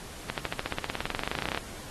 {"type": "accelerating click train", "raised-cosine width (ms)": 0.3, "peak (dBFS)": -13, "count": 27, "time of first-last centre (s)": [0.3, 1.575], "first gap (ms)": 78, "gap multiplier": 0.96, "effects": ["pink hiss -44 dBFS RMS until 1.9 s", "AAC 32 kbps"]}